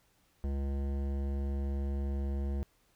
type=tone with hard clipping; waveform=sine; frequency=69.3 Hz; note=C#2; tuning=in tune; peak=-33 dBFS; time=0.44-2.63 s; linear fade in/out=0 ms; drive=15 dB; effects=pink hiss -70 dBFS RMS until 2.95 s